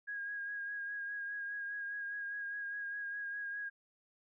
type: tone with vibrato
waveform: sine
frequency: 1639 Hz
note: G#6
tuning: 23 cents flat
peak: -38 dBFS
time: 0.07-3.7 s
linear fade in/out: 20 ms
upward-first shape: sine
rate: 4.9 Hz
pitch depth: 25 cents each way
effects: none